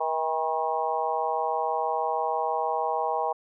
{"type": "harmonic tone with a mistuned harmonic", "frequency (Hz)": 160, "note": "D#3", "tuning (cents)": 49, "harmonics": [3, 4, 5, 6, 7], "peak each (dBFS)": [-32, -31, -28, -31, -34], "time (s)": [0, 3.33], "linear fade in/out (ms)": 10, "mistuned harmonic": 7, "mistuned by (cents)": -53, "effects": []}